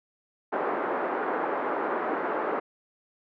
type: band-pass noise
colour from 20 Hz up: pink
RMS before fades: -29 dBFS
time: 0.52-2.6 s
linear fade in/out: 10 ms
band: 320 to 1500 Hz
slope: 24 dB/octave
effects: none